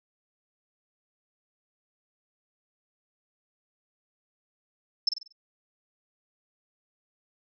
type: tone with echo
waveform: sine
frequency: 5274 Hz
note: E8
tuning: in tune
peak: -19 dBFS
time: 5.07-5.09 s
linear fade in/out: 5 ms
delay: 47 ms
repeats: 5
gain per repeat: -7 dB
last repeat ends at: 5.325 s
effects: none